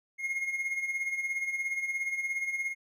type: tone with tremolo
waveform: triangle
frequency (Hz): 2147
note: C7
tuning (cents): +44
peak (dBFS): -26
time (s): 0.18-2.75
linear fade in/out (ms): 50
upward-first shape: sine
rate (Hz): 17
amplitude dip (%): 60
effects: none